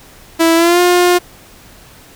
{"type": "tone with pitch glide", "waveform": "sawtooth", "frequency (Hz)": [329.6, 355.3], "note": ["E4", "F4"], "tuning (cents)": [0, 30], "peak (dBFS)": -4, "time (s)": [0.39, 1.19], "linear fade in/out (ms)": 20, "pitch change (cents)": 130, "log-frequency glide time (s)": [0.55, 0.8], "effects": ["pink hiss -41 dBFS RMS until 2.15 s"]}